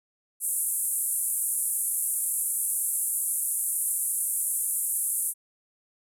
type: band-pass noise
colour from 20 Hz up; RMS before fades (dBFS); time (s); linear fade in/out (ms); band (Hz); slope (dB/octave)
white; -28; 0.4-5.34; 50; 8500 to 12000; 48
effects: none